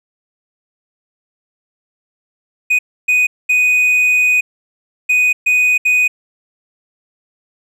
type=tone bursts at uneven times; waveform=triangle; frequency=2489 Hz; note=D#7; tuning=in tune; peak=-8 dBFS; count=6; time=2.7-2.79 / 3.08-3.27 / 3.49-4.41 / 5.09-5.33 / 5.46-5.78 / 5.85-6.08 s; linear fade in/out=10 ms; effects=none